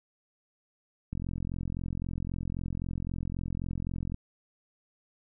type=click train; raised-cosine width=5 ms; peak=-22 dBFS; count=133; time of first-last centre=1.13-4.144 s; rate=43.8 Hz; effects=none